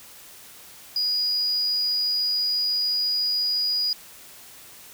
triangle tone, 4903 Hz, D#8, 26 cents flat, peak -19 dBFS, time 0.96-3.93 s, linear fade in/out 2 ms, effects tanh soft clip ceiling -17 dBFS + white hiss -46 dBFS RMS until 4.93 s

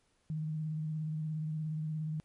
sine tone with vibrato, 155.56 Hz, D#3, in tune, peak -33 dBFS, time 0.3-2.2 s, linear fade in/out 0 ms, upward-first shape triangle, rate 17 Hz, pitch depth 37 cents each way, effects pink hiss -73 dBFS RMS until 2.24 s + MP3 48 kbps

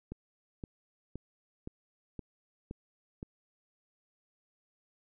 click train, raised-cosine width 3 ms, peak -27 dBFS, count 7, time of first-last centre 0.12-3.229 s, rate 1.93 Hz, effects none

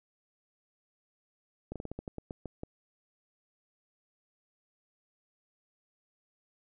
slowing click train, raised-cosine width 2 ms, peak -25 dBFS, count 11, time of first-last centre 1.72-2.634 s, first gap 37 ms, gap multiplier 1.19, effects none

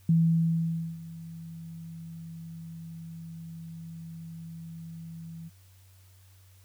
sine tone with ADSR envelope, 164.81 Hz, E3, in tune, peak -18 dBFS, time 0.09-5.5 s, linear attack 3 ms, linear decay 880 ms, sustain -21 dB, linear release 28 ms, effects added 94 Hz sine -54 dBFS peak until 6.64 s + white hiss -63 dBFS RMS until 6.64 s

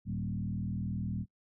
sine tone with frequency modulation, 150 Hz, D3, 37 cents sharp, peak -32 dBFS, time 0.05-1.26 s, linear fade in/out 50 ms, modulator 39.7 Hz, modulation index 1.9, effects noise-tail reverb RT60 0.1 s tail -26 dB re dry

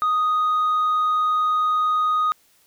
sine tone, 1244.5 Hz, D#6, in tune, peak -15 dBFS, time 0.02-2.32 s, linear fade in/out 0 ms, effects tanh soft clip ceiling -16 dBFS + white hiss -59 dBFS RMS until 2.66 s

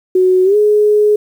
sine tone with pitch glide, 369.9 to 420 Hz, F#4 to G#4, 0 to +19 cents, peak -7 dBFS, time 0.15-1.16 s, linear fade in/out 5 ms, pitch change +219 cents, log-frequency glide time 0.44-0.56 s, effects 7-bit

